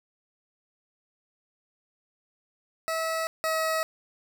20% pulse tone pair in turn, 648 / 640.2 Hz, E5 / D#5, -30 / +49 cents, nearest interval unison, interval 21 cents, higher first, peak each -22 / -20 dBFS, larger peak second, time 2.88-3.27 / 3.44-3.83 s, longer neither, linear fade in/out 0 ms, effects none

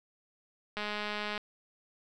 click train, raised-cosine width 0.3 ms, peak -20 dBFS, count 128, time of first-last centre 0.77-1.378 s, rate 209 Hz, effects none

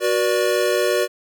square chord, B minor, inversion second, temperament equal with one note detuned, 370 / 482 / 587.3 Hz, F#4 / B4 / D5, 0 / -42 / 0 cents, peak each -22 dBFS, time 0-1.08 s, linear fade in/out 50 ms, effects none

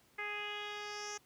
10% pulse tone with low-pass filter sweep, 415.3 Hz, G#4, in tune, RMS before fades -42 dBFS, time 0.18-1.18 s, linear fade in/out 10 ms, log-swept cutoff 2100 to 6400 Hz, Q 4.1, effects pink hiss -68 dBFS RMS until 1.25 s + high-pass 80 Hz 12 dB/octave

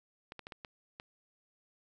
clicks, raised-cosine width 0.3 ms, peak -28 dBFS, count 6, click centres 0.321 / 0.393 / 0.469 / 0.522 / 0.648 / 0.999 s, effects none

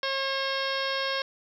harmonic tone with a mistuned harmonic, 540 Hz, C#5, 45 cents flat, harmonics 1 / 2 / 3 / 4 / 5 / 6 / 7 / 8 / 9 / 10, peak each -32 / -34 / -33 / -38 / -39 / -36 / -38 / -39 / -43 / -38 dBFS, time 0.03-1.22 s, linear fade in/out 2 ms, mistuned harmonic 8, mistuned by +23 cents, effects 10-bit

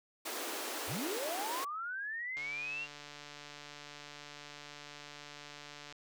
pink high-pass noise, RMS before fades -40 dBFS, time 0.25-1.65 s, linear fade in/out 10 ms, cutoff 280 Hz, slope 48 dB/octave
sine linear sweep, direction up, 65.41 to 2806 Hz, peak -37 dBFS, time 0.87-2.88 s, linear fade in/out 50 ms
click train, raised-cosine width 0.2 ms, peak -31 dBFS, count 520, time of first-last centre 2.37-5.925 s, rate 146 Hz
effects none

